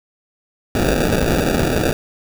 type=noise with sample-and-hold; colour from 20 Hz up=violet; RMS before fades=-17 dBFS; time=0.75-1.93 s; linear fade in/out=2 ms; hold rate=1050 Hz; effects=none